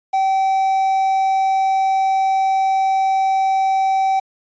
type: tone with quantisation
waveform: triangle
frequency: 770 Hz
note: G5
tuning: 31 cents flat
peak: -12 dBFS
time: 0.13-4.2 s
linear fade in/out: 10 ms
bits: 7
effects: resampled to 16000 Hz